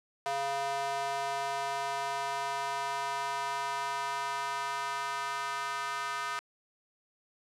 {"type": "tone with high-pass filter sweep", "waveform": "square", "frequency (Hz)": 138.59, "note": "C#3", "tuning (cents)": 0, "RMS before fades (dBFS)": -34, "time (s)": [0.26, 6.39], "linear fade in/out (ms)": 0, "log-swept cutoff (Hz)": [720, 1200], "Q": 2.9, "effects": ["low-pass 9000 Hz 12 dB/octave"]}